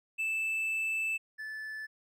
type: tone pair in turn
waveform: triangle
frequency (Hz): 2637 / 1743.3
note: E7 / A6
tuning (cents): 0 / -17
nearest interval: perfect fifth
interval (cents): 717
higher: first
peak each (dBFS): -28 / -36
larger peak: first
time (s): 0.18-1.18 / 1.38-1.87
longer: first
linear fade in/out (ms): 20
effects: none